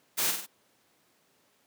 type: noise with echo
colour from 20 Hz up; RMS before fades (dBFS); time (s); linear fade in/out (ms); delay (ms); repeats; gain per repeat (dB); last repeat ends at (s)
white; -28; 0.17-0.32; 20; 49; 3; -5; 0.467
effects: pink hiss -67 dBFS RMS until 1.66 s + high-pass 200 Hz 12 dB/octave